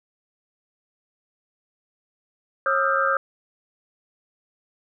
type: tone cluster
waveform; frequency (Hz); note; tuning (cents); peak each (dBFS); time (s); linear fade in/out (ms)
sine; 544 / 1221 / 1298 / 1385 / 1575; C#5 / D#6 / E6 / F6 / G6; -33 / -33 / -27 / -15 / +8; -25; 2.66-3.17; 2
effects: none